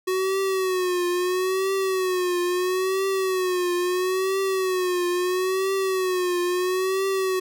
square tone with vibrato, 370 Hz, F#4, in tune, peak -22 dBFS, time 0.07-7.4 s, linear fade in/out 10 ms, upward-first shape triangle, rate 0.75 Hz, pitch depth 87 cents each way, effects none

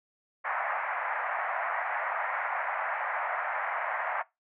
pink band-pass noise, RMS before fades -32 dBFS, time 0.44-4.23 s, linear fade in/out 20 ms, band 650 to 2100 Hz, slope 48 dB/octave, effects noise-tail reverb RT60 0.2 s tail -21 dB re dry

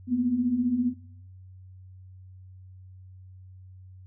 sine beating tone pair, 233.1 / 248.1 Hz, A#3 / B3, 0 / +8 cents, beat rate 15 Hz, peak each -30 / -23 dBFS, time 0.07-0.94 s, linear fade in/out 50 ms, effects noise-tail reverb RT60 0.8 s tail -23 dB re dry + added 93 Hz sine -45 dBFS peak until 4.06 s

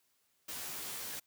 white noise with comb filter, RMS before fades -42 dBFS, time 0.48-1.2 s, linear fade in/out 10 ms, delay 13 ms, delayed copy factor +0.8, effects white hiss -75 dBFS RMS until 1.26 s + high-pass 60 Hz 12 dB/octave

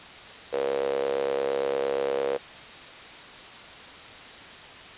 sawtooth tone with high-pass filter, 68.7 Hz, C#2, 15 cents flat, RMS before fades -27 dBFS, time 0.52-2.38 s, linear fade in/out 20 ms, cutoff 490 Hz, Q 8.1, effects white hiss -43 dBFS RMS until 4.97 s + resampled to 8000 Hz

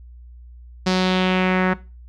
sawtooth tone with low-pass filter sweep, 185 Hz, F#3, in tune, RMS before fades -18 dBFS, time 0.86-1.74 s, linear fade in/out 10 ms, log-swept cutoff 5100 to 1700 Hz, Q 2.4, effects noise-tail reverb RT60 0.3 s tail -19 dB re dry + added 60 Hz sine -39 dBFS peak until 2.08 s

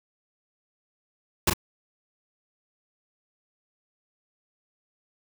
pink noise with echo, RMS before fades -20 dBFS, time 1.47-1.5 s, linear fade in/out 5 ms, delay 36 ms, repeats 1, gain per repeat -5 dB, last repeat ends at 1.536 s, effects none

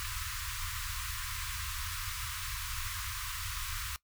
pink band-stop noise, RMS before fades -38 dBFS, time 0-3.96 s, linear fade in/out 0 ms, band 110 to 1000 Hz, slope 96 dB/octave, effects noise-tail reverb RT60 0.1 s tail -20 dB re dry

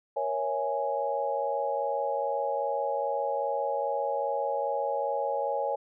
sine chord, A# half-diminished seventh, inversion none, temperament equal with one note detuned, 471.9 / 554.4 / 659.3 / 830.6 Hz, A#4 / C#5 / E5 / G#5, +21 / 0 / 0 / 0 cents, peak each -35 / -30 / -36 / -31 dBFS, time 0.16-5.76 s, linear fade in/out 10 ms, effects none

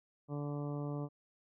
harmonic tone, 145.3 Hz, D3, 18 cents flat, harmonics 1 / 2 / 3 / 4 / 5 / 6 / 7 / 8, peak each -38 / -42 / -46 / -48 / -53 / -56 / -55 / -55 dBFS, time 0.28-1.09 s, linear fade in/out 50 ms, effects none

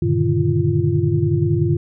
sine tone cluster, 97.1 / 117.7 / 143.3 / 153.9 / 345 Hz, G2 / A#2 / D3 / D#3 / F4, -16 / +17 / -42 / -19 / -21 cents, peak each -21 dBFS, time 0.02-1.77 s, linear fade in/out 5 ms, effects none

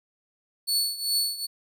sawtooth tone with tremolo, 4435 Hz, C#8, in tune, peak -18 dBFS, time 0.67-1.47 s, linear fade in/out 20 ms, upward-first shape triangle, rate 2.5 Hz, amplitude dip 85%, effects none

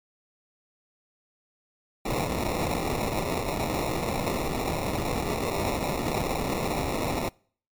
white noise with sample-and-hold, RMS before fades -28 dBFS, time 2.05-7.29 s, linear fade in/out 5 ms, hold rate 1575 Hz, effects noise-tail reverb RT60 0.5 s tail -26 dB re dry + MP3 96 kbps

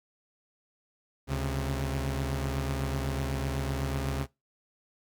sawtooth tone pair together, 71.2 / 134.41 Hz, C#2 / C3, +47 / +47 cents, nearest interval major seventh, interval 1100 cents, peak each -28 dBFS, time 1.27-4.27 s, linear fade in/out 50 ms, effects noise-tail reverb RT60 0.2 s tail -21 dB re dry + Opus 48 kbps

